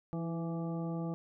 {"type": "harmonic tone with a mistuned harmonic", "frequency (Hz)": 167.1, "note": "E3", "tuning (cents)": 24, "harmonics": [1, 2, 3, 4, 5, 7], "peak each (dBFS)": [-35, -41, -45, -47, -49, -52], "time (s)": [0.13, 1.14], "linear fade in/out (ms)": 0, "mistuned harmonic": 2, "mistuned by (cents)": -31, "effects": []}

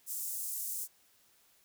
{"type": "high-pass noise", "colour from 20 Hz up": "pink", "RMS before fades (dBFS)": -38, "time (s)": [0.06, 0.88], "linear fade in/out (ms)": 50, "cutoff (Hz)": 7700, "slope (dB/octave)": 24, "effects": ["white hiss -67 dBFS RMS until 1.64 s"]}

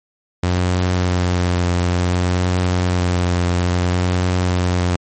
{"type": "tone with vibrato", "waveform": "sawtooth", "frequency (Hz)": 89.5, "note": "F2", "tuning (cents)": 43, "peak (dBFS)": -11, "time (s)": [0.43, 4.96], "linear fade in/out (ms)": 5, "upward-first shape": "triangle", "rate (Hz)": 0.58, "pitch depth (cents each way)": 27, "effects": ["MP3 32 kbps"]}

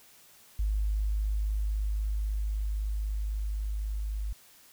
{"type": "tone with level ramp", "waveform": "sine", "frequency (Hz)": 51.91, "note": "G#1", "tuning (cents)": 0, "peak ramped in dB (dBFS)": [-25, -30], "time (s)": [0.59, 4.33], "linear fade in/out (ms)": 5, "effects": ["white hiss -57 dBFS RMS until 4.72 s"]}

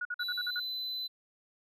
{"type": "tone bursts", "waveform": "sine", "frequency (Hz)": 1454, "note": "F#6", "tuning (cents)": -31, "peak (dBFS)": -32, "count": 7, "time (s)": [0.01, 0.598], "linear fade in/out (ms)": 5, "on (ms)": 42, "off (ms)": 49}
{"type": "tone with pitch glide", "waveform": "triangle", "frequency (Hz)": [3951, 4020], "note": ["B7", "B7"], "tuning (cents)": [0, 30], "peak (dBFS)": -33, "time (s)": [0.19, 1.08], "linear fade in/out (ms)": 20, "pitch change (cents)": 30, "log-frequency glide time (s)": [0.46, 0.52]}
{"effects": []}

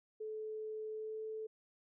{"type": "tone with pitch glide", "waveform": "sine", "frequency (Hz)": [433.4, 437.2], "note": ["A4", "A4"], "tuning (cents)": [-26, -11], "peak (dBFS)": -40, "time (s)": [0.2, 1.47], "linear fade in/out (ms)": 10, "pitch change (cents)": 15, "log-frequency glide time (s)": [0.91, 1.22], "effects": []}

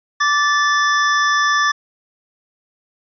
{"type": "tone pair together", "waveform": "square", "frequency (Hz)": [1168, 1750], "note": ["D6", "A6"], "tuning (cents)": [-10, -10], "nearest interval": "perfect fifth", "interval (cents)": 700, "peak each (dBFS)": -17, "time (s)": [0.2, 1.72], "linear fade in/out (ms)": 10, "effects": ["resampled to 16000 Hz"]}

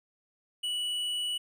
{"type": "tone with hard clipping", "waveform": "sine", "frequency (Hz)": 2947, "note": "F#7", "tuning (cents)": -8, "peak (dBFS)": -31, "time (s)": [0.63, 1.38], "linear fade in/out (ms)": 10, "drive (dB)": 7, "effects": []}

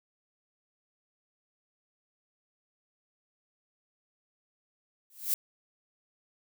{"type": "noise with exponential growth", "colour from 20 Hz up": "violet", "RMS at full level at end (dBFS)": -24, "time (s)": [5.1, 5.34], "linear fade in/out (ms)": 1, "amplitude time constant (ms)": 52, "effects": []}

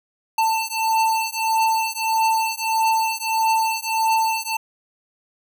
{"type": "beating tone pair", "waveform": "square", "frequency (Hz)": [890, 891.6], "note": ["A5", "A5"], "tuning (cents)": [20, 23], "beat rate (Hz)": 1.6, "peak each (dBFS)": [-22, -22], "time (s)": [0.38, 4.57], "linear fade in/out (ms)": 5, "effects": []}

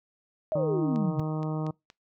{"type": "exponential sweep", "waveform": "sine", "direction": "down", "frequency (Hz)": [650, 135.4], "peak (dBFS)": -25, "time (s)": [0.52, 1.2], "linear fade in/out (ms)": 0}
{"type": "harmonic tone", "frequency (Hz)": 155.56, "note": "D#3", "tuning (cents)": 0, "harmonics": [1, 2, 3, 4, 5, 6, 7, 8], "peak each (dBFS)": [-29, -35, -39, -41, -43, -45, -46, -47], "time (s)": [0.55, 1.71], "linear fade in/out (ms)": 5}
{"type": "click train", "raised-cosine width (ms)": 0.2, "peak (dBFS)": -30, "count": 5, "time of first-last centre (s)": [0.96, 1.901], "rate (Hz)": 4.25}
{"effects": ["noise-tail reverb RT60 0.2 s tail -25 dB re dry"]}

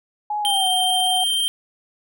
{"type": "tone with pitch glide", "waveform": "sine", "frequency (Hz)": [839, 738.9], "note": ["G#5", "F#5"], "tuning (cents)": [17, -3], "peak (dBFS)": -21, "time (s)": [0.3, 1.24], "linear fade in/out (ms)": 5, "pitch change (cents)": -220, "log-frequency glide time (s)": [0.41, 0.7]}
{"type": "tone", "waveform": "square", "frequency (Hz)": 3153, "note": "G7", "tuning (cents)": 9, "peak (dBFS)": -19, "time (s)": [0.45, 1.48], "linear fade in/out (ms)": 0}
{"effects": []}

